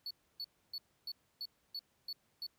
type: tone bursts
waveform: triangle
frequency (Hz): 4435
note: C#8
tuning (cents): 0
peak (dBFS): -38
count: 8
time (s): 0.06-2.466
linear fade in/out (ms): 2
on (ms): 47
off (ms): 290
effects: pink hiss -75 dBFS RMS until 2.58 s + high-pass 60 Hz 12 dB/octave